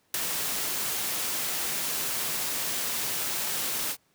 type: noise with ADSR envelope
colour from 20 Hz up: white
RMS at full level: -25 dBFS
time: 0.14-3.97 s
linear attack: 3 ms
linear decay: 11 ms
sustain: -5 dB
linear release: 66 ms
effects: pink hiss -68 dBFS RMS until 4.14 s + high-pass 100 Hz 12 dB/octave